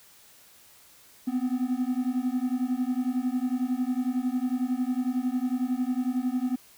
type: beating tone pair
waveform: triangle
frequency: 246.9 / 257.9 Hz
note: B3 / C4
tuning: 0 / -25 cents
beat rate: 11 Hz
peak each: -26 dBFS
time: 1.27-6.56 s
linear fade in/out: 10 ms
effects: white hiss -55 dBFS RMS until 6.77 s